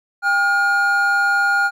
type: tone pair together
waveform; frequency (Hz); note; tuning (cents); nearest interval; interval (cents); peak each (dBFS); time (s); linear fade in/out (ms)
triangle; 798.6 / 1423; G5 / F6; +32 / +32; minor seventh; 1000; -19 / -13; 0.22-1.71; 50
effects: none